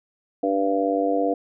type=harmonic tone; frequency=98 Hz; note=G2; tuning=in tune; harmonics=3 / 4 / 5 / 6 / 7; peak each=-24 / -31 / -24 / -32 / -24 dBFS; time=0.43-1.34 s; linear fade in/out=5 ms; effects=none